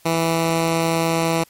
10% pulse tone, 164.81 Hz, E3, in tune, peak -9 dBFS, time 0.05-1.44 s, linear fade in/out 10 ms, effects white hiss -53 dBFS RMS until 1.49 s + MP3 64 kbps

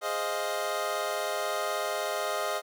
25% pulse chord, F minor seventh, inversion first, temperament equal, 415.3 / 523.3 / 622.3 / 698.5 Hz, Ab4 / C5 / Eb5 / F5, 0 / 0 / 0 / 0 cents, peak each -33 / -33 / -28 / -32 dBFS, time 0.01-2.62 s, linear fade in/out 50 ms, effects none

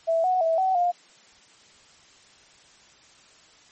sine tone with pitch steps, 658 / 738 / 653 / 756 / 706 Hz, E5 / F#5 / E5 / F#5 / F5, -3 / -5 / -17 / +37 / +19 cents, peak -19 dBFS, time 0.07-0.92 s, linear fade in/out 20 ms, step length 170 ms, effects white hiss -54 dBFS RMS until 3.71 s + MP3 32 kbps

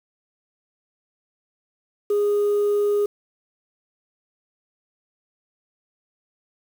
sine tone, 411.7 Hz, G#4, 15 cents flat, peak -15 dBFS, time 2.1-3.06 s, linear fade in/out 5 ms, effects tanh soft clip ceiling -16 dBFS + 7-bit

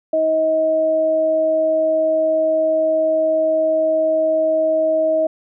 sine tone pair together, 317 / 634 Hz, D#4 / D#5, +32 / +32 cents, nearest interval octave, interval 1200 cents, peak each -25 / -14 dBFS, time 0.13-5.27 s, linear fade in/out 5 ms, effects none

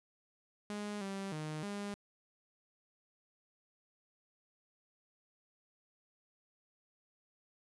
sawtooth tone with pitch steps, 207.2 / 195.4 / 154.1 / 203 Hz, G#3 / G3 / D#3 / G#3, -4 / -5 / -16 / -39 cents, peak -35 dBFS, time 0.7-1.94 s, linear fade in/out 0 ms, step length 310 ms, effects resampled to 24000 Hz

